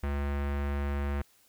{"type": "tone with low-pass filter", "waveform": "square", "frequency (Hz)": 71, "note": "C#2", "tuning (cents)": 42, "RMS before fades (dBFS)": -31, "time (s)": [0.03, 1.22], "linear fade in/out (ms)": 5, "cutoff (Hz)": 2000, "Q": 1.4, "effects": ["white hiss -64 dBFS RMS until 1.48 s"]}